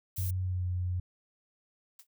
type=noise; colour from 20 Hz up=violet; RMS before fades=-40 dBFS; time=0.16-0.31 s; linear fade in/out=10 ms
type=tone with pitch glide; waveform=sine; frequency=92.5 to 89.97 Hz; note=F#2 to F#2; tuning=0 to -48 cents; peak=-29 dBFS; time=0.18-1 s; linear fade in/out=5 ms; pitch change=-48 cents; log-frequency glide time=0.42-0.65 s
type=noise with exponential decay; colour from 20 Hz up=blue; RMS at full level=-45 dBFS; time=1.99-2.07 s; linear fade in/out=5 ms; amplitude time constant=17 ms
effects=none